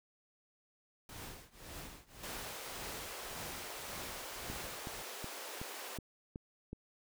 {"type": "noise with tremolo", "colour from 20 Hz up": "pink", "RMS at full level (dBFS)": -46, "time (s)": [1.09, 5.02], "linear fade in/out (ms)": 2, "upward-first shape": "triangle", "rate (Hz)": 1.8, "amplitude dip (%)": 95}
{"type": "high-pass noise", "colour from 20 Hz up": "pink", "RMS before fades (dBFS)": -46, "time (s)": [2.23, 5.98], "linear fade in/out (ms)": 5, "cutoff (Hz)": 390, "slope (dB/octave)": 24}
{"type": "click train", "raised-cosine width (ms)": 3, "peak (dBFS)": -30, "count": 7, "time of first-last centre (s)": [4.5, 6.73], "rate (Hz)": 2.69}
{"effects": []}